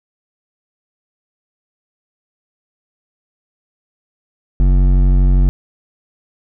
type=tone with hard clipping; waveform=sine; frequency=46.25 Hz; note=F#1; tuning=in tune; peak=-10 dBFS; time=4.6-5.49 s; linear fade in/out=0 ms; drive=11 dB; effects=none